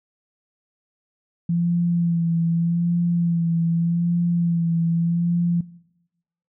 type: tone with vibrato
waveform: sine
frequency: 169.7 Hz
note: F3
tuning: 49 cents flat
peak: -18 dBFS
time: 1.49-5.61 s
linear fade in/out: 5 ms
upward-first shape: sine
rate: 0.83 Hz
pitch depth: 31 cents each way
effects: noise-tail reverb RT60 0.9 s tail -20 dB re dry